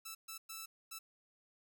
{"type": "tone bursts at uneven times", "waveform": "5% pulse", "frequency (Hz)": 1318.5, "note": "E6", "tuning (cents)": 0, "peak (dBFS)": -33, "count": 4, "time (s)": [[0.05, 0.15], [0.28, 0.38], [0.49, 0.66], [0.91, 0.99]], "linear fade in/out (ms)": 10, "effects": []}